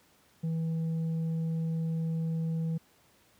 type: tone with tanh clipping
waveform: triangle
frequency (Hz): 162.7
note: E3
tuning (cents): -22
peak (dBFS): -29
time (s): 0.43-2.78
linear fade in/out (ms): 10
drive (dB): 8
effects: pink hiss -64 dBFS RMS until 3.39 s + high-pass 80 Hz 12 dB/octave